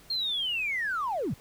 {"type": "linear sweep", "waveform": "triangle", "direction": "down", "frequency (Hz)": [4264, 94.2], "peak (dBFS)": -24, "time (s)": [0.1, 1.34], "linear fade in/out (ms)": 5, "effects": ["tanh soft clip ceiling -25 dBFS", "pink hiss -55 dBFS RMS until 1.4 s"]}